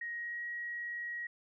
sine tone with pitch glide, 1881 to 1900.7 Hz, A#6 to A#6, +15 to +33 cents, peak -37 dBFS, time 0.01-1.27 s, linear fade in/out 5 ms, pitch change +18 cents, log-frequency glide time 0.11-0.44 s, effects none

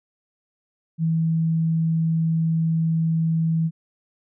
sine tone, 162.6 Hz, E3, 23 cents flat, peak -18 dBFS, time 0.98-3.71 s, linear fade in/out 50 ms, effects none

